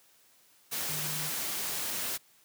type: tone in noise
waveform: sine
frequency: 153.3 Hz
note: D#3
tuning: 25 cents flat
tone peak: -40 dBFS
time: 0.88-1.3 s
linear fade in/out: 20 ms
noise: white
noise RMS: -34 dBFS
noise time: 0.71-2.18 s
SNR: -9 dB
effects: white hiss -63 dBFS RMS until 2.44 s + high-pass 100 Hz 12 dB/octave